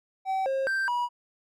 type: tone with pitch steps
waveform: triangle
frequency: 766 / 536 / 1568 / 969 Hz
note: G5 / C5 / G6 / B5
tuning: -40 / +42 / 0 / -33 cents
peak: -23 dBFS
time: 0.25-1.09 s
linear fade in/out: 50 ms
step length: 210 ms
effects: none